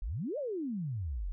sine exponential two-way sweep, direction up then down, 38.42 to 622.3 to 38.42 Hz, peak -33 dBFS, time 0.02-1.32 s, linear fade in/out 0 ms, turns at 0.38 s, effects none

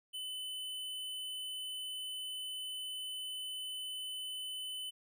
square tone, 3019 Hz, F#7, 34 cents sharp, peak -40 dBFS, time 0.13-4.91 s, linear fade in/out 20 ms, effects none

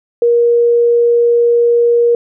sine tone, 473.2 Hz, A#4, 26 cents sharp, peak -7 dBFS, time 0.22-2.15 s, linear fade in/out 2 ms, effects none

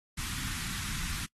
pink band-stop noise, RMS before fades -36 dBFS, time 0.17-1.26 s, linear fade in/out 10 ms, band 240 to 1200 Hz, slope 24 dB/octave, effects noise-tail reverb RT60 0.1 s tail -25 dB re dry + AAC 32 kbps

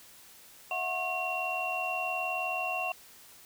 sine tone cluster, 649 / 728 / 1085 / 2743 Hz, E5 / F#5 / C#6 / F7, -27 / -28 / -37 / -32 cents, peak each -39 / -34 / -39 / -33 dBFS, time 0.71-2.92 s, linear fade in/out 2 ms, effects white hiss -54 dBFS RMS until 3.45 s

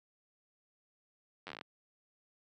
slowing click train, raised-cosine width 0.3 ms, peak -27 dBFS, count 10, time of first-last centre 1.47-1.612 s, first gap 10 ms, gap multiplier 1.11, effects high-pass 150 Hz 12 dB/octave

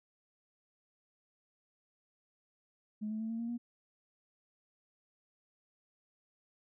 sine tone with pitch steps, 212.7 / 217.5 / 222.5 / 227.6 / 232.8 / 238.1 Hz, G#3 / A3 / A3 / A#3 / A#3 / A#3, +42 / -20 / +20 / -41 / -2 / +37 cents, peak -34 dBFS, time 3.01-3.58 s, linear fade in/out 20 ms, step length 95 ms, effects tanh soft clip ceiling -30 dBFS

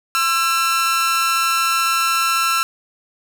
sawtooth tone with amplitude modulation, 1343 Hz, E6, 32 cents sharp, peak -9 dBFS, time 0.15-2.63 s, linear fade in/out 0 ms, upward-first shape sine, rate 293 Hz, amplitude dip 65%, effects none

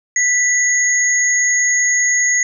sine tone pair together, 1975.5 / 6645 Hz, B6 / G#8, 0 / 0 cents, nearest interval octave + major sixth, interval 2100 cents, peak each -15 dBFS, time 0.16-2.43 s, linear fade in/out 2 ms, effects none

